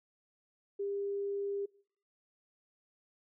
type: tone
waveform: sine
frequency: 400.6 Hz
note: G4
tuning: 38 cents sharp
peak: -33 dBFS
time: 0.79-1.66 s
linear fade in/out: 10 ms
effects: noise-tail reverb RT60 0.6 s tail -24 dB re dry